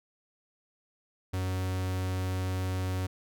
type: tone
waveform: 45% pulse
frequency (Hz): 93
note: F#2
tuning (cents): +9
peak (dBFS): -29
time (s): 1.33-3.07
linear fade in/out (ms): 10
effects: none